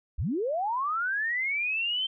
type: linear sweep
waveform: sine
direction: up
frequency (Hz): 41.18 to 3136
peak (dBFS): -26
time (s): 0.18-2.07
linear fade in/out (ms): 10
effects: none